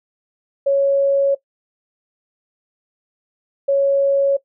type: tone pair in turn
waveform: sine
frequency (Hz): 554.4 / 554.4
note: C#5 / C#5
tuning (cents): 0 / 0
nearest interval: unison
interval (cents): 0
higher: neither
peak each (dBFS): -12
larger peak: neither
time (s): 0.66-1.35 / 3.68-4.37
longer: neither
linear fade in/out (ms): 10
effects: noise-tail reverb RT60 0.1 s tail -18 dB re dry